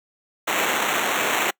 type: noise with sample-and-hold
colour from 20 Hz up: white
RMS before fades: -22 dBFS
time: 0.47-1.51 s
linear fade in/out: 10 ms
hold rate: 4900 Hz
effects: noise-tail reverb RT60 0.1 s tail -25 dB re dry + high-pass 300 Hz 12 dB/octave